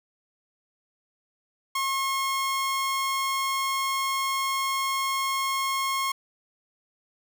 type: tone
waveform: sawtooth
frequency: 1080 Hz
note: C#6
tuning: 45 cents flat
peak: -21 dBFS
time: 1.75-6.12 s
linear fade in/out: 5 ms
effects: none